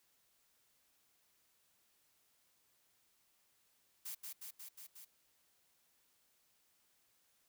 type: noise with echo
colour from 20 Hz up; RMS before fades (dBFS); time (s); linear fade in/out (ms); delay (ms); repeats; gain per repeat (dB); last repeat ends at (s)
blue; -45; 4.05-4.15; 10; 180; 5; -2; 5.05
effects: white hiss -75 dBFS RMS until 7.48 s